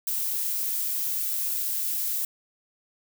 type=noise; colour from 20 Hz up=violet; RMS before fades=-28 dBFS; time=0.07-2.25 s; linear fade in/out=2 ms; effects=none